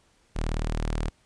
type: tone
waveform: sawtooth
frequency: 38.89 Hz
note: D#1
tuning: in tune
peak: -22 dBFS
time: 0.35-1.1 s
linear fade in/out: 20 ms
effects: pink hiss -64 dBFS RMS until 1.25 s + resampled to 22050 Hz